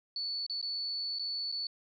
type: tone with dropouts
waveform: sine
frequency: 4454 Hz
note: C#8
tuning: 7 cents sharp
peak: -33 dBFS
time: 0.16-1.67 s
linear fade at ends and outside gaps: 2 ms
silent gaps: 0.465-0.497 / 0.615-0.626 / 1.187-1.194 / 1.517-1.523 s
effects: none